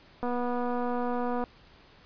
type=click train; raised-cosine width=1 ms; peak=-19 dBFS; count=296; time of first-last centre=0.23-1.439 s; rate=244 Hz; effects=pink hiss -56 dBFS RMS until 2.05 s + resampled to 11025 Hz